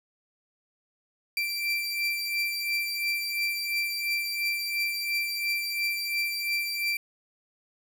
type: beating tone pair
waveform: 30% pulse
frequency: 2349 / 2351.9 Hz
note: D7 / D7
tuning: 0 / +2 cents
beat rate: 2.9 Hz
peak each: -26 / -31 dBFS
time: 1.37-6.97 s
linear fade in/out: 2 ms
effects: none